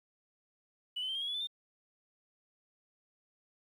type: tone with pitch steps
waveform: sine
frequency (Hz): 2960 / 3045 / 3132 / 3222 / 3315 / 3410 / 3508 / 3609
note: F#7 / F#7 / G7 / G7 / G#7 / G#7 / A7 / A7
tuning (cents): 0 / +49 / -2 / +47 / -4 / +45 / -6 / +43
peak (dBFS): -33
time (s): 0.96-1.472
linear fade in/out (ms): 10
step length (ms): 64
effects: tanh soft clip ceiling -30 dBFS + 11-bit